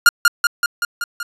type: tone with echo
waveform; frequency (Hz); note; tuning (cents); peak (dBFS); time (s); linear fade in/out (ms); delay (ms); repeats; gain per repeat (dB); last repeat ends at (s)
45% pulse; 1414; F6; +21; -5; 0.06-0.09; 2; 190; 6; -3; 1.23
effects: resampled to 32000 Hz